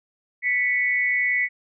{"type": "tone pair together", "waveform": "sine", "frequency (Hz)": [1977.7, 2217], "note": ["B6", "C#7"], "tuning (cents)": [2, 0], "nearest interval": "major second", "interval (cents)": 198, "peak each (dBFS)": [-21, -23], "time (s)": [0.42, 1.49], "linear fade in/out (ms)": 50, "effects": []}